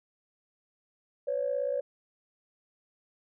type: tone pair together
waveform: sine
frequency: 508.7 / 566 Hz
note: C5 / C#5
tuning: -49 / +36 cents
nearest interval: major second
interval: 185 cents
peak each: -31 / -29 dBFS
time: 1.27-1.81 s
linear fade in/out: 10 ms
effects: tanh soft clip ceiling -20 dBFS